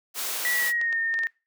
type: noise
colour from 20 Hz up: white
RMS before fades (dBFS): -30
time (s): 0.14-0.73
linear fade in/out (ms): 50
type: tone with pitch glide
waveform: sine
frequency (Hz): 1946 to 1826.2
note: B6 to A#6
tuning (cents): -26 to -36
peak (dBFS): -23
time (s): 0.45-1.27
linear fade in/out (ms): 0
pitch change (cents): -110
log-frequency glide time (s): 0.57-0.98
type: clicks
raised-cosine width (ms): 0.2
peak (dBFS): -21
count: 5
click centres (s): 0.814 / 0.927 / 1.141 / 1.19 / 1.235
effects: noise-tail reverb RT60 0.3 s tail -24 dB re dry + high-pass 400 Hz 12 dB/octave